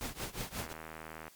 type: noise with tremolo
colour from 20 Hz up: pink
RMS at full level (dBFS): -37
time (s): 0.01-0.73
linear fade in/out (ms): 0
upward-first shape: triangle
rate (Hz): 5.6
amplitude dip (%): 95
type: click train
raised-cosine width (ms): 0.5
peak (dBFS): -29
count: 56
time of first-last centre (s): 0.59-1.28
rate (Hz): 79.7
effects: white hiss -60 dBFS RMS until 1.35 s + MP3 96 kbps